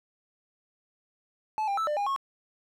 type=tone with pitch steps; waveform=triangle; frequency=865 / 797 / 1316 / 597 / 813 / 1093 Hz; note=A5 / G5 / E6 / D5 / G#5 / C#6; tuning=-30 / +28 / -3 / +28 / -37 / -25 cents; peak=-24 dBFS; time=1.58-2.162 s; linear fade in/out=0 ms; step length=97 ms; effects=none